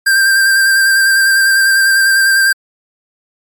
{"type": "tone with vibrato", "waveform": "square", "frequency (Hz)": 1580, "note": "G6", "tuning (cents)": 13, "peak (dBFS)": -8, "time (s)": [0.06, 2.53], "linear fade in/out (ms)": 10, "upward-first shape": "square", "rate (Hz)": 10, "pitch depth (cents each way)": 18, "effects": ["MP3 96 kbps"]}